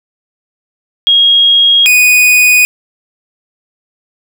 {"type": "tone pair in turn", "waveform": ["sine", "45% pulse"], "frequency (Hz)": [3275, 2480], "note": ["G#7", "D#7"], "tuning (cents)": [-25, -6], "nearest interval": "perfect fourth", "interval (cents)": 481, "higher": "first", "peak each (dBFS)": -4, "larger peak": "neither", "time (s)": [[1.07, 1.86], [1.86, 2.65]], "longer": "neither", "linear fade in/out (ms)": 0, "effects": ["7-bit"]}